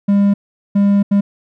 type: tone bursts at uneven times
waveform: triangle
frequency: 200.9 Hz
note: G3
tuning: 43 cents sharp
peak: -7 dBFS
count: 3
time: 0.08-0.34 / 0.75-1.03 / 1.11-1.21 s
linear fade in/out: 10 ms
effects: none